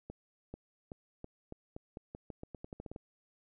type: accelerating click train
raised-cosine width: 2 ms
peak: -30 dBFS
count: 17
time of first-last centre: 0.1-2.961 s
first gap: 440 ms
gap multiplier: 0.86
effects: none